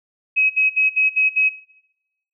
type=tone bursts; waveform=sine; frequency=2549 Hz; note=D#7; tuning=41 cents sharp; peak=-13 dBFS; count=6; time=0.36-1.495 s; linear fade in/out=20 ms; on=140 ms; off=59 ms; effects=noise-tail reverb RT60 0.9 s tail -19 dB re dry